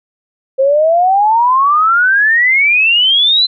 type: exponential sweep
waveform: sine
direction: up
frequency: 523.3 to 4099 Hz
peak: -7 dBFS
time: 0.58-3.47 s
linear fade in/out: 20 ms
effects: none